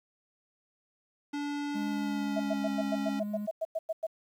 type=tone with pitch glide; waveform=square; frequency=289 to 275.5 Hz; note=D4 to C#4; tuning=-28 to -11 cents; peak=-33 dBFS; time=1.33-3.2 s; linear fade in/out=10 ms; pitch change=-83 cents; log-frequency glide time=1.8-2.76 s
type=tone with vibrato; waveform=triangle; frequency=207.7 Hz; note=G#3; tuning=in tune; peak=-31 dBFS; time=1.74-3.47 s; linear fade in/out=20 ms; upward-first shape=square; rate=7.8 Hz; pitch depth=8 cents each way
type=tone bursts; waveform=sine; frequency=647 Hz; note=E5; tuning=32 cents flat; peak=-28 dBFS; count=13; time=2.36-4.068 s; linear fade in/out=10 ms; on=40 ms; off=99 ms
effects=low-pass 6000 Hz 12 dB/octave + 10-bit